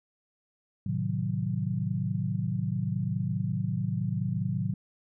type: chord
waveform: sine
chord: A diminished seventh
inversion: none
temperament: equal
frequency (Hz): 110 / 130.81 / 155.56 / 185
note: A2 / C3 / Eb3 / Gb3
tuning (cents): 0 / 0 / 0 / 0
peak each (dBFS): -32 / -33 / -33 / -32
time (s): 0.86-4.74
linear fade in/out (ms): 5
effects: none